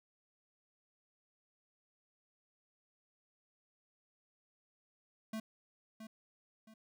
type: tone with echo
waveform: square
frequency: 220 Hz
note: A3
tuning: in tune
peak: -39 dBFS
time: 5.33-5.4 s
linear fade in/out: 5 ms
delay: 670 ms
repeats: 2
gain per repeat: -9 dB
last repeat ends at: 6.74 s
effects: none